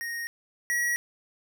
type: tone pair in turn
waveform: square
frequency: 1864.7 / 1916 Hz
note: A#6 / A#6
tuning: 0 / +47 cents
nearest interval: unison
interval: 47 cents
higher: second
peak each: -32 / -25 dBFS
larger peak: second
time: 0.01-0.27 / 0.7-0.96 s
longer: neither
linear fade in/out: 0 ms
effects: none